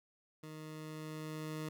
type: tone with level ramp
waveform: 20% pulse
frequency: 155.56 Hz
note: D#3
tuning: in tune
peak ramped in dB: -42 to -34 dBFS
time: 0.43-1.69 s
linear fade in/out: 5 ms
effects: none